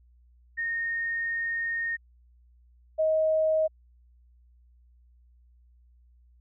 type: tone pair in turn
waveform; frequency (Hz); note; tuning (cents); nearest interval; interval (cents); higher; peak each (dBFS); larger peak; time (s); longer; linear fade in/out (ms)
sine; 1845 / 630.5; A#6 / D#5; -18 / +23; octave + perfect fifth; 1859; first; -27 / -21; second; 0.57-1.97 / 2.98-3.68; first; 20
effects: added 60 Hz sine -56 dBFS peak until 6.4 s